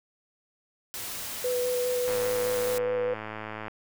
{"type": "noise", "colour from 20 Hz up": "white", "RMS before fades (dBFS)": -36, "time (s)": [0.94, 2.78], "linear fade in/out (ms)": 0}
{"type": "tone with vibrato", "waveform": "sine", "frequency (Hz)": 495.9, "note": "B4", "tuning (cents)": 7, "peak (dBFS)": -25, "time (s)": [1.44, 3.14], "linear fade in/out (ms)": 5, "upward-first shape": "square", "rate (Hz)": 4.9, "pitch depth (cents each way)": 10}
{"type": "click train", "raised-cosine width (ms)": 0.5, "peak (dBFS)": -21, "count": 174, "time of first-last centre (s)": [2.08, 3.682], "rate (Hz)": 108}
{"effects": []}